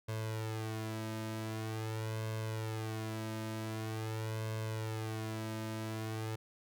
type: tone with flanger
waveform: sawtooth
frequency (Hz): 110.1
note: A2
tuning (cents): +2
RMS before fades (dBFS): -39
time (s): 0.08-6.36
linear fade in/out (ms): 10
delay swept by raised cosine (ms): 1.9 to 3.2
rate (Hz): 0.45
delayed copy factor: +0.95
effects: none